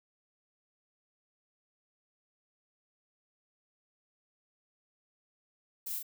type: noise with echo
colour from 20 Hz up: violet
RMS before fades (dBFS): -38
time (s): 5.86-5.99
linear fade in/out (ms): 10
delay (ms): 39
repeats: 1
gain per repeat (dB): -3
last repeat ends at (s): 6.029
effects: none